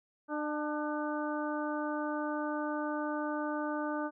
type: harmonic tone with a mistuned harmonic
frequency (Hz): 300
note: D4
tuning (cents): +37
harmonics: 1 / 2 / 3 / 4 / 5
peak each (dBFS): -35 / -38 / -40 / -41 / -42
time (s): 0.28-4.11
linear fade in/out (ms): 50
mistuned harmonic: 3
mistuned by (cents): -25
effects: none